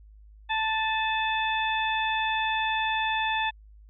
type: harmonic tone with a mistuned harmonic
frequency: 880 Hz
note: A5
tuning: in tune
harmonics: 1 / 2 / 3 / 4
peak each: -27 / -30 / -32 / -33 dBFS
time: 0.49-3.51 s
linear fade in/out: 20 ms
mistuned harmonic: 3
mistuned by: -33 cents
effects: added 52 Hz sine -48 dBFS peak until 3.89 s